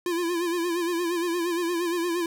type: tone with vibrato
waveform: square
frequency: 344.1 Hz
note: F4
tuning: 26 cents flat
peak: -25 dBFS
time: 0.06-2.26 s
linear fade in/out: 2 ms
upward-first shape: sine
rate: 8.6 Hz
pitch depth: 68 cents each way
effects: none